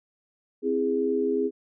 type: chord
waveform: sine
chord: C augmented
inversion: none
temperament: equal with one note detuned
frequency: 261.6 / 329.6 / 412.2 Hz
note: C4 / E4 / G#4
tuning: 0 / 0 / -13 cents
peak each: -28 / -30 / -24 dBFS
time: 0.62-1.51 s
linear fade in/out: 50 ms
effects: none